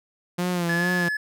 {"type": "tone with vibrato", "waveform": "sawtooth", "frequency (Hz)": 174.61, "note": "F3", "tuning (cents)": 0, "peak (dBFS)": -19, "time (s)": [0.38, 1.09], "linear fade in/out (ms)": 10, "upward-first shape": "sine", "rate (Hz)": 2.3, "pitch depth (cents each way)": 58}
{"type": "tone", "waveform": "triangle", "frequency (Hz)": 1711, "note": "A6", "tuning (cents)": -49, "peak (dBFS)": -22, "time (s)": [0.69, 1.17], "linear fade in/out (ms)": 5}
{"effects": []}